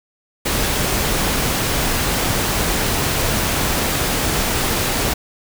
pink noise, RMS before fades -19 dBFS, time 0.45-5.14 s, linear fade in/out 10 ms, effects none

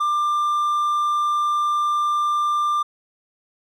triangle tone, 1190 Hz, D6, 22 cents sharp, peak -16 dBFS, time 0-2.83 s, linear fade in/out 10 ms, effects none

